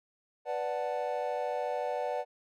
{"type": "chord", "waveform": "triangle", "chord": "B minor seventh", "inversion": "none", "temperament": "equal", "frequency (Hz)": [493.9, 587.3, 740, 880], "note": ["B4", "D5", "F#5", "A5"], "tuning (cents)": [0, 0, 0, 0], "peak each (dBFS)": [-34, -33, -34, -38], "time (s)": [0.45, 2.25], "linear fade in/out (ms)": 50, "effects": []}